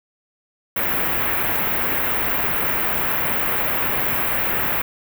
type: band-stop noise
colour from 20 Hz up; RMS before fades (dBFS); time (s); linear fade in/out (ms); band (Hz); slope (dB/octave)
white; -21; 0.76-4.82; 5; 2400 to 16000; 24
effects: none